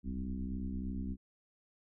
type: tone with frequency modulation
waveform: sine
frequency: 130.81 Hz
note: C3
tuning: in tune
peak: -35 dBFS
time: 0.03-1.17 s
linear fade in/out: 50 ms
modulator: 63.2 Hz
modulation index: 2.2
effects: none